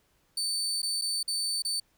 30% pulse tone with dropouts, 4545 Hz, C#8, 42 cents sharp, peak -25 dBFS, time 0.37-1.8 s, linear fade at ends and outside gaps 5 ms, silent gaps 0.819-0.829 / 1.014-1.019 / 1.23-1.278 / 1.622-1.649 s, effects pink hiss -69 dBFS RMS until 1.97 s

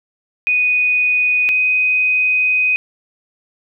sine tone pair in turn, 2484 / 2504 Hz, D#7 / D#7, -3 / +10 cents, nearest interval unison, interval 13 cents, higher second, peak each -12 dBFS, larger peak neither, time 0.47-1.49 / 1.49-2.76 s, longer second, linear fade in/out 0 ms, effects none

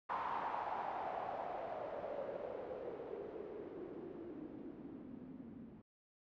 blue noise with low-pass filter sweep, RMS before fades -45 dBFS, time 0.09-5.82 s, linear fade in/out 10 ms, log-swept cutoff 1000 to 220 Hz, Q 4.5, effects low-pass 3000 Hz 12 dB/octave

